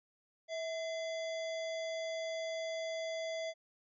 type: harmonic tone with a mistuned harmonic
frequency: 682 Hz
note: F5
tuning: 41 cents flat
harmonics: 1 / 3 / 5 / 7 / 9 / 10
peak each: -37 / -46 / -49 / -53 / -56 / -61 dBFS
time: 0.48-3.54 s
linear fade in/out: 50 ms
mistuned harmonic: 1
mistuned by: -85 cents
effects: none